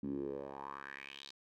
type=tone with band-pass filter sweep; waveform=10% pulse; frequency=69.1 Hz; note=C#2; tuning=5 cents flat; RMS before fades=-44 dBFS; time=0.03-1.31 s; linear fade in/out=5 ms; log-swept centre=230 to 4300 Hz; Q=4.3; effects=none